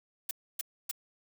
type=noise bursts; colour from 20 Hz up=blue; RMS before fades=-33 dBFS; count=3; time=0.29-0.913 s; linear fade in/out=5 ms; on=21 ms; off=280 ms; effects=none